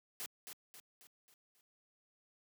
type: noise with echo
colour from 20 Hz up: white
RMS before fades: -43 dBFS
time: 0.2-0.26 s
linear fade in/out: 0 ms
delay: 270 ms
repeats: 5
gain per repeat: -6 dB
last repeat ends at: 1.61 s
effects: high-pass 150 Hz 12 dB/octave